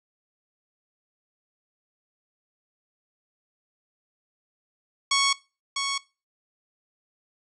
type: tone with echo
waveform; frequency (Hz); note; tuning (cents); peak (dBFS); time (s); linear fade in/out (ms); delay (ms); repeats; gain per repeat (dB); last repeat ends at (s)
10% pulse; 1108.7; C#6; 0; -11; 5.11-5.33; 5; 650; 1; -6; 5.98
effects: noise-tail reverb RT60 0.3 s tail -21 dB re dry + resampled to 24000 Hz